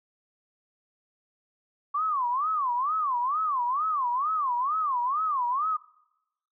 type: tone with vibrato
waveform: sine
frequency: 1112 Hz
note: C#6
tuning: 5 cents sharp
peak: -24 dBFS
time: 1.94-5.77 s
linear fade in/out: 10 ms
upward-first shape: sine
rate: 2.2 Hz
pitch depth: 260 cents each way
effects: noise-tail reverb RT60 0.9 s tail -22 dB re dry